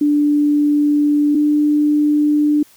sine tone pair in turn, 293.7 / 297.1 Hz, D4 / D4, 0 / +20 cents, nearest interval unison, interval 20 cents, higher second, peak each -11 dBFS, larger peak neither, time 0.01-1.35 / 1.35-2.63 s, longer first, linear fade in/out 5 ms, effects white hiss -49 dBFS RMS until 2.76 s

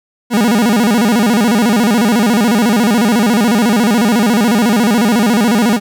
40% pulse tone with vibrato, 221.4 Hz, A3, 11 cents sharp, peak -8 dBFS, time 0.3-5.8 s, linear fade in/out 50 ms, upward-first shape square, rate 14 Hz, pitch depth 150 cents each way, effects 8-bit

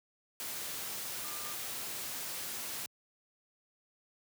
sine tone in noise, 1200 Hz, D6, 37 cents sharp, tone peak -48 dBFS, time 1.24-1.54 s, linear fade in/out 0 ms, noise white, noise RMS -40 dBFS, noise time 0.4-2.86 s, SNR -11 dB, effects high-pass 80 Hz 12 dB/octave

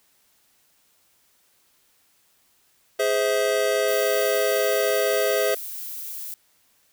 square chord, Ab augmented, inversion none, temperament just, 415.3 / 519.1 / 648.9 Hz, Ab4 / C5 / E5, 0 / -14 / -27 cents, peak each -25 dBFS, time 2.99-5.55 s, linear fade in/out 10 ms
violet noise, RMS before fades -34 dBFS, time 3.88-6.34 s, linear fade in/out 0 ms
effects white hiss -63 dBFS RMS until 6.92 s

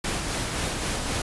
pink noise with tremolo, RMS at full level -27 dBFS, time 0.04-1.22 s, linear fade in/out 5 ms, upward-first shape sine, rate 3.8 Hz, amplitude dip 30%, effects resampled to 24000 Hz

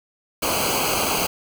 pink noise with comb filter, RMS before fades -22 dBFS, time 0.42-1.27 s, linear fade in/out 10 ms, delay 0.55 ms, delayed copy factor -0.85, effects none

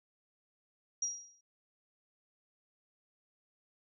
sine tone with exponential decay, 5710 Hz, F8, 37 cents sharp, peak -29 dBFS, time 1.02-1.41 s, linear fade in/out 5 ms, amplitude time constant 84 ms, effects none

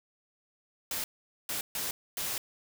white noise bursts at uneven times, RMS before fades -34 dBFS, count 4, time 0.91-1.04 / 1.49-1.61 / 1.75-1.91 / 2.17-2.38 s, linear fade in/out 2 ms, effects none

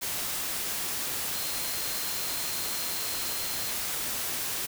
sine tone in noise, 4166 Hz, C8, 8 cents flat, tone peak -40 dBFS, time 1.33-3.72 s, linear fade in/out 20 ms, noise white, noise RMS -32 dBFS, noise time 0.01-4.67 s, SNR -11 dB, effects none

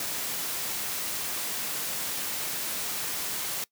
white noise, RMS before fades -32 dBFS, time 0-3.64 s, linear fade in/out 2 ms, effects noise-tail reverb RT60 0.1 s tail -22 dB re dry + high-pass 100 Hz 12 dB/octave

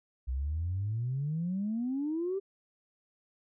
sine exponential sweep, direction up, 61.4 to 399.9 Hz, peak -29 dBFS, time 0.27-2.4 s, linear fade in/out 20 ms, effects tanh soft clip ceiling -25 dBFS

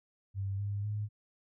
sine tone with pitch steps, 98 / 101.4 / 104.91 Hz, G2 / G#2 / G#2, 0 / -41 / +18 cents, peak -32 dBFS, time 0.34-1.09 s, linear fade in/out 50 ms, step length 250 ms, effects none

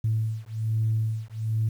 sine beating tone pair, 110 / 111.2 Hz, A2 / A2, 0 / +19 cents, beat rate 1.2 Hz, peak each -26 dBFS, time 0.04-1.69 s, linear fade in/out 5 ms, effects tanh soft clip ceiling -16 dBFS + 9-bit

